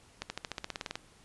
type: accelerating click train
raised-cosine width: 0.2 ms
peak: -18 dBFS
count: 13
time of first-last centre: 0.22-0.955 s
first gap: 80 ms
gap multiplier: 0.95
effects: pink hiss -60 dBFS RMS until 1.24 s + resampled to 24000 Hz